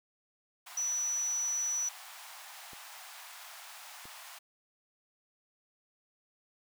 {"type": "high-pass noise", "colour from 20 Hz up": "pink", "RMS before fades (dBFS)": -49, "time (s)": [0.66, 4.39], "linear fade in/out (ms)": 10, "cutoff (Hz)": 700, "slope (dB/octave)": 48}
{"type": "tone", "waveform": "sine", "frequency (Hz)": 5920, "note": "F#8", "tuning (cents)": 0, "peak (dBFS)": -30, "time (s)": [0.77, 1.89], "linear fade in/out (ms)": 5}
{"type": "clicks", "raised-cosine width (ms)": 2, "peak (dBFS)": -39, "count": 2, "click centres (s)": [2.733, 4.055]}
{"effects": []}